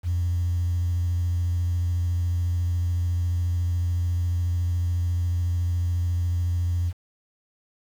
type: tone with vibrato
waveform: sine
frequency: 87.31 Hz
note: F2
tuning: in tune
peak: -20 dBFS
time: 0.03-6.93 s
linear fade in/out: 50 ms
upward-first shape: triangle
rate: 14 Hz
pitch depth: 27 cents each way
effects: tanh soft clip ceiling -18 dBFS + 8-bit